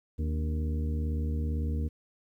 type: harmonic tone with a mistuned harmonic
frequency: 77.78 Hz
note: D#2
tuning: in tune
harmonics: 1 / 2 / 3 / 4 / 5 / 6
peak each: -28 / -39 / -38 / -42 / -50 / -45 dBFS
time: 0.18-1.89 s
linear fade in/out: 20 ms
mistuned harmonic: 4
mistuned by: -91 cents
effects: 11-bit